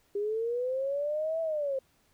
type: linear two-way sweep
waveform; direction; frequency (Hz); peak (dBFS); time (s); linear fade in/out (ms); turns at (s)
sine; up then down; 400.3 to 659.3 to 524; -28; 0.15-1.79; 5; 1.41
effects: pink hiss -68 dBFS RMS until 2.13 s